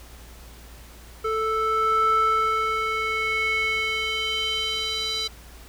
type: tone with band-pass filter sweep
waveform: square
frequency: 440 Hz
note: A4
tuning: in tune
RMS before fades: -24 dBFS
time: 1.24-5.28 s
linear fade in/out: 10 ms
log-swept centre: 960 to 4100 Hz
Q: 4
effects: added 58 Hz sine -44 dBFS peak until 5.68 s + pink hiss -48 dBFS RMS until 5.68 s